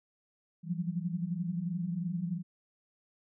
sine tone cluster, 167.4 / 179.1 / 190.4 Hz, E3 / F3 / F#3, +27 / +44 / +50 cents, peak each -34 / -37 / -38 dBFS, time 0.63-2.43 s, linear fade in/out 50 ms, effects none

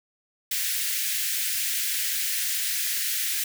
white high-pass noise, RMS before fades -27 dBFS, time 0.51-3.44 s, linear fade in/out 5 ms, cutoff 1600 Hz, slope 48 dB/octave, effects none

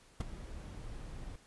brown noise with ADSR envelope, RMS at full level -28 dBFS, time 0.2-1.36 s, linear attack 9 ms, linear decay 12 ms, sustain -17 dB, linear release 5 ms, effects pink hiss -63 dBFS RMS until 1.46 s + resampled to 24000 Hz

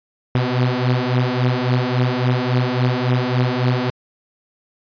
sawtooth beating tone pair, 123.47 / 127.07 Hz, B2 / B2, 0 / +50 cents, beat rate 3.6 Hz, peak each -15 dBFS, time 0.35-3.9 s, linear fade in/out 0 ms, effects resampled to 11025 Hz

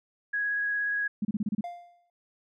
sine tone with vibrato, 1661.2 Hz, G#6, in tune, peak -26 dBFS, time 0.33-1.08 s, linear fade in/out 10 ms, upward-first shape sine, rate 17 Hz, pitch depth 9 cents each way
sine tone bursts, 209.4 Hz, G#3, 15 cents sharp, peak -25 dBFS, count 7, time 1.22-1.61 s, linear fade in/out 5 ms, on 30 ms, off 30 ms
triangle tone with exponential decay, 699 Hz, F5, 1 cent sharp, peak -30 dBFS, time 1.64-2.1 s, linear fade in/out 2 ms, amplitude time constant 100 ms
effects none

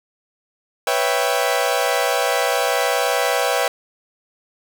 sawtooth chord, C# half-diminished seventh, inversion third, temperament equal, 493.9 / 554.4 / 659.3 / 784 Hz, B4 / C#5 / E5 / G5, 0 / 0 / 0 / 0 cents, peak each -19 dBFS, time 0.87-3.68 s, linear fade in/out 2 ms, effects none

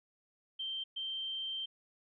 sine tone bursts at uneven times, 3136 Hz, G7, in tune, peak -36 dBFS, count 2, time 0.59-0.84 / 0.96-1.66 s, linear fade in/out 10 ms, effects none

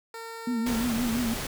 15% pulse tone, 456 Hz, A#4, 38 cents flat, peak -31 dBFS, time 0.14-0.84 s, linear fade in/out 2 ms
sine tone with vibrato, 235.4 Hz, A#3, 17 cents sharp, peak -25 dBFS, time 0.47-1.34 s, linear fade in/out 5 ms, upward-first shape triangle, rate 5.8 Hz, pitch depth 110 cents each way
pink noise, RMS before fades -33 dBFS, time 0.66-1.47 s, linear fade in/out 5 ms
effects none

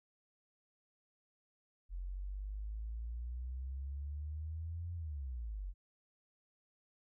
sine exponential two-way sweep, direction up then down, 44 to 87.31 to 44 Hz, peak -39 dBFS, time 1.89-5.74 s, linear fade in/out 50 ms, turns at 4.94 s, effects none

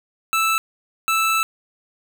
25% pulse tone bursts at uneven times, 1318.5 Hz, E6, in tune, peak -13 dBFS, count 2, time 0.33-0.58 / 1.08-1.43 s, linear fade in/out 0 ms, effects none

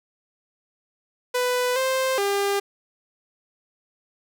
sawtooth tone with pitch steps, 496.9 / 524 / 400.5 Hz, B4 / C5 / G4, +11 / +2 / +37 cents, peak -17 dBFS, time 1.34-2.6 s, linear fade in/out 10 ms, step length 420 ms, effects none

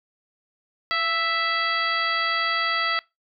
harmonic tone with a mistuned harmonic, 659.3 Hz, E5, in tune, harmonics 1 / 2 / 3 / 4 / 5 / 6 / 7, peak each -35 / -25 / -26 / -34 / -31 / -36 / -31 dBFS, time 0.91-2.99 s, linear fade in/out 0 ms, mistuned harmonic 1, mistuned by +40 cents, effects noise-tail reverb RT60 0.2 s tail -22 dB re dry

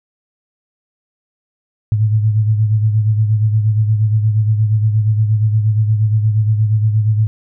sine beating tone pair, 107.2 / 115.7 Hz, A2 / A#2, -45 / -13 cents, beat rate 8.5 Hz, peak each -11 / -20 dBFS, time 1.92-7.27 s, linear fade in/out 0 ms, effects none

